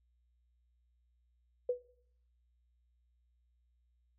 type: tone with exponential decay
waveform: sine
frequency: 493.9 Hz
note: B4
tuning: in tune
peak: -26 dBFS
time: 1.69-1.84 s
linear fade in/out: 5 ms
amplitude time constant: 32 ms
effects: noise-tail reverb RT60 0.7 s tail -22 dB re dry + added 60 Hz sine -70 dBFS peak until 4.18 s